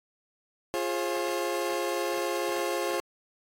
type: chord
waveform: 30% pulse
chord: F minor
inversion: none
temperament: equal with one note detuned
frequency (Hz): 349.2 / 415.3 / 535.5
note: F4 / Ab4 / C5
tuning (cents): 0 / 0 / +40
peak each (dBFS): -29 / -31 / -29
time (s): 0.74-3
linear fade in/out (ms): 0
effects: AAC 48 kbps